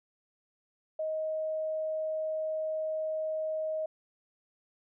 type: tone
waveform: sine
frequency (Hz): 628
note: D#5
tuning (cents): +16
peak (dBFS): -30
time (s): 0.99-3.86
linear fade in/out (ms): 5
effects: none